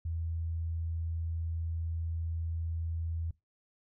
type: tone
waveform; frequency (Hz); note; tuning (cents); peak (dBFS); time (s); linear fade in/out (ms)
sine; 82.41; E2; 0; -32; 0.05-3.31; 5
effects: noise-tail reverb RT60 0.2 s tail -21 dB re dry